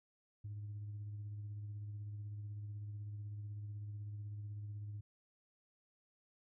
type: tone with tremolo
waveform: sine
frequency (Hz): 103.8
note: G#2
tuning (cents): 0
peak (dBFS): -40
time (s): 0.44-5.01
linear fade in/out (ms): 10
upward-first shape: sine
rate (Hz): 16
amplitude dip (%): 30
effects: tanh soft clip ceiling -40 dBFS